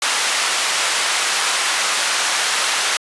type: band-pass noise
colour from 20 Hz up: pink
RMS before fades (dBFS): -19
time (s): 0.02-2.97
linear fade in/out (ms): 2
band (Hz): 1100 to 10000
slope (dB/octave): 12
effects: resampled to 24000 Hz